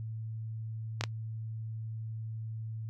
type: clicks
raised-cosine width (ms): 0.2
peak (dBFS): -13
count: 2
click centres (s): 1.01 / 1.038
effects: noise-tail reverb RT60 0.1 s tail -22 dB re dry + added 111 Hz sine -36 dBFS peak until 2.89 s